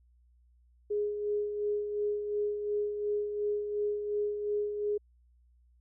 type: tone with tremolo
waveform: sine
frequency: 415.3 Hz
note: G#4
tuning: in tune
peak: -27 dBFS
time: 0.9-4.98 s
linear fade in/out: 10 ms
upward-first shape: sine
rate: 2.8 Hz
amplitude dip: 50%
effects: added 60 Hz sine -61 dBFS peak until 5.8 s